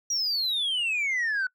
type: exponential sweep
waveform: sine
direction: down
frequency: 5810 to 1480 Hz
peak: -22 dBFS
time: 0.1-1.47 s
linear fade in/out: 5 ms
effects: noise-tail reverb RT60 0.1 s tail -24 dB re dry + tanh soft clip ceiling -23 dBFS